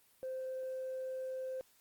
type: tone with tanh clipping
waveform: triangle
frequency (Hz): 520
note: C5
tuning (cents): -11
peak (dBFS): -38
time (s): 0.23-1.61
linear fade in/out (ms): 0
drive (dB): 5
effects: white hiss -68 dBFS RMS until 1.8 s + Opus 24 kbps